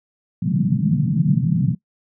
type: band-pass noise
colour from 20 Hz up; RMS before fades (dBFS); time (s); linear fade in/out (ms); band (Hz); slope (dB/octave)
pink; -18; 0.42-1.75; 10; 130 to 210; 48
effects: noise-tail reverb RT60 0.1 s tail -21 dB re dry